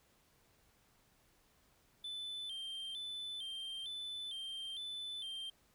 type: tone with vibrato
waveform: triangle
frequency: 3329 Hz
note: G#7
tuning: 3 cents sharp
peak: -40 dBFS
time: 2.04-5.5 s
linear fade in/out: 5 ms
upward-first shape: square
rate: 1.1 Hz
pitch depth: 90 cents each way
effects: pink hiss -71 dBFS RMS until 5.74 s